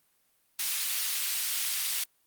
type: high-pass noise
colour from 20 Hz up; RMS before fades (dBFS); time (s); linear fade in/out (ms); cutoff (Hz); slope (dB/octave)
pink; -30; 0.59-2.04; 5; 3100; 12
effects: white hiss -70 dBFS RMS until 2.26 s + Opus 32 kbps